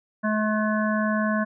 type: harmonic tone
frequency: 214.4 Hz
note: A3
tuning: 45 cents flat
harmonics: 1 / 3 / 5 / 7 / 8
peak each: -23 / -28 / -30 / -31 / -32 dBFS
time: 0.23-1.45 s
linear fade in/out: 20 ms
effects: none